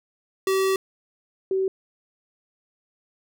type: tone pair in turn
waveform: square / sine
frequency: 383.6 / 381.7 Hz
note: G4 / G4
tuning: -37 / -46 cents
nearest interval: unison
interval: 9 cents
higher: first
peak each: -20 dBFS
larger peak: neither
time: 0.47-0.76 / 1.51-1.68 s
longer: first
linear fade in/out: 2 ms
effects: none